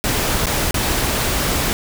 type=noise with dropouts; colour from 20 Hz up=pink; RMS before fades=-19 dBFS; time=0.04-1.73 s; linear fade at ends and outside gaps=0 ms; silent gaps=0.458-0.468 / 0.709-0.743 s; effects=none